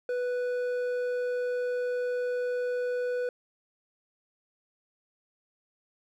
sine tone with hard clipping, 493.9 Hz, B4, in tune, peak -29 dBFS, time 0.09-3.29 s, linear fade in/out 2 ms, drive 6 dB, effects none

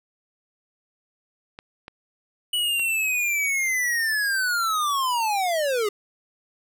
clicks, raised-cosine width 0.3 ms, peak -22 dBFS, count 3, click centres 1.589 / 1.881 / 2.796 s
square linear sweep, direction down, 2960 to 398.4 Hz, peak -22 dBFS, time 2.53-5.89 s, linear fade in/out 5 ms
effects none

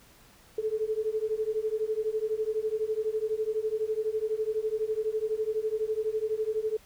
sine beating tone pair, 429 / 441 Hz, A4 / A4, -44 / +4 cents, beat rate 12 Hz, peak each -30 dBFS, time 0.58-6.77 s, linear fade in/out 5 ms, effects pink hiss -57 dBFS RMS until 6.85 s

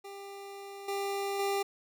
25% pulse tone with level steps, 397.4 Hz, G4, 24 cents sharp, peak -39 / -28 / -25 dBFS, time 0.04-1.63 s, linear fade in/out 10 ms, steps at 0.88 / 1.39 s, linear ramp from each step 5 ms, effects none

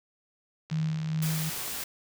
click train, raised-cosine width 0.2 ms, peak -26 dBFS, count 69, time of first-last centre 0.7-1.678 s, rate 69.5 Hz
sine tone with tremolo, 158.2 Hz, D#3, 29 cents sharp, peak -25 dBFS, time 0.71-1.5 s, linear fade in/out 10 ms, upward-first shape sine, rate 2.4 Hz, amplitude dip 40%
white noise, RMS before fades -35 dBFS, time 1.22-1.84 s, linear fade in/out 5 ms
effects none

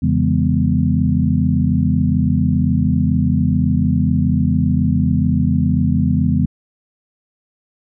sine tone cluster, 85.5 / 138.5 / 165.6 / 203.7 / 247.9 Hz, F2 / C#3 / E3 / G#3 / B3, -36 / -1 / +8 / -33 / +7 cents, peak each -19 dBFS, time 0.02-6.46 s, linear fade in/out 10 ms, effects none

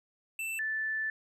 square / sine tone pair in turn, 2663 / 1755.9 Hz, E7 / A6, +17 / -4 cents, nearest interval perfect fifth, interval 721 cents, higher first, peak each -34 / -30 dBFS, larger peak second, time 0.39-0.59 / 0.59-1.1 s, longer second, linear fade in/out 2 ms, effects resampled to 32000 Hz

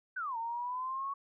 sine exponential two-way sweep, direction down then up, 1568 to 904 to 1118 Hz, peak -34 dBFS, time 0.16-1.14 s, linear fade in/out 10 ms, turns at 0.37 s, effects none

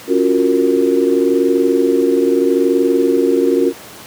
sine chord, Gb major seventh, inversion second, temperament equal with one note detuned, 277.2 / 349.2 / 370 / 464 Hz, Db4 / F4 / Gb4 / Bb4, 0 / 0 / 0 / -8 cents, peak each -16 dBFS, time 0.07-3.73 s, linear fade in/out 50 ms, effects pink hiss -35 dBFS RMS until 4.06 s + high-pass 150 Hz 12 dB/octave

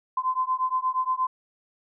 sine beating tone pair, 1025 / 1033.5 Hz, C6 / C6, -36 / -22 cents, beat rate 8.5 Hz, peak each -26 / -26 dBFS, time 0.17-1.27 s, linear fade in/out 5 ms, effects none

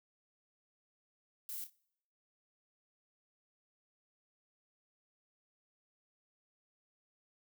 violet noise with echo, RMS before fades -43 dBFS, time 1.49-1.64 s, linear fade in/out 0 ms, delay 28 ms, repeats 2, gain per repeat -9 dB, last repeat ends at 1.696 s, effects noise-tail reverb RT60 0.7 s tail -24 dB re dry

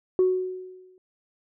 sine tone with exponential decay, 370 Hz, F#4, in tune, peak -14 dBFS, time 0.19-0.98 s, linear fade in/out 1 ms, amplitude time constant 170 ms, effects tanh soft clip ceiling -13 dBFS

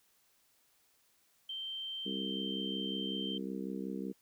sine tone, 3129 Hz, G7, 4 cents flat, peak -38 dBFS, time 1.49-3.38 s, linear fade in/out 5 ms
harmonic tone, 65.41 Hz, C2, in tune, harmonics 3 / 4 / 5 / 6 / 7, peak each -40 / -42 / -44 / -46 / -47 dBFS, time 2.05-4.13 s, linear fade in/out 20 ms
effects white hiss -71 dBFS RMS until 4.21 s

